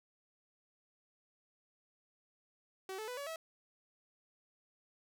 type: tone with pitch steps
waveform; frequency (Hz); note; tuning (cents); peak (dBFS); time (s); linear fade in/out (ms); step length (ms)
sawtooth; 380.5 / 434.6 / 496.3 / 566.8 / 647.4; F#4 / A4 / B4 / C#5 / E5; +48 / -21 / +8 / +38 / -31; -37; 2.89-3.36; 2; 94
effects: none